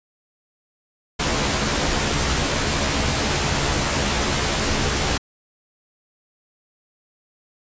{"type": "noise with comb filter", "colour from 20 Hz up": "pink", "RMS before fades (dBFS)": -21, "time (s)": [1.19, 5.18], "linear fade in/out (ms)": 10, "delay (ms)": 14, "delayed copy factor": 0.65, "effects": ["resampled to 16000 Hz"]}